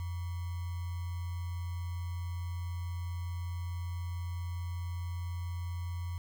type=tone with sample-and-hold; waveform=sine; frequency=87.31 Hz; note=F2; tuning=in tune; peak=-34 dBFS; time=0-6.18 s; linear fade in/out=0 ms; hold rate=1050 Hz; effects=none